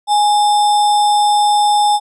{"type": "tone with sample-and-hold", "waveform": "sine", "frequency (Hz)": 830.6, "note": "G#5", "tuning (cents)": 0, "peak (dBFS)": -9, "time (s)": [0.07, 2], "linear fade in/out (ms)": 50, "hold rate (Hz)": 4410, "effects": ["resampled to 22050 Hz"]}